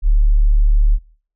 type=tone; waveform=sine; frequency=36.71 Hz; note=D1; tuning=in tune; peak=-9 dBFS; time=0.02-0.99 s; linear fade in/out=50 ms; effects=noise-tail reverb RT60 0.5 s tail -20 dB re dry